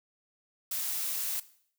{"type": "noise", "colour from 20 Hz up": "blue", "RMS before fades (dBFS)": -33, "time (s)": [0.71, 1.4], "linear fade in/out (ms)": 5, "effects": ["noise-tail reverb RT60 0.6 s tail -17 dB re dry"]}